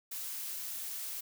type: noise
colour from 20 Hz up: blue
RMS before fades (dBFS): -40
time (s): 0.11-1.21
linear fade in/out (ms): 10
effects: none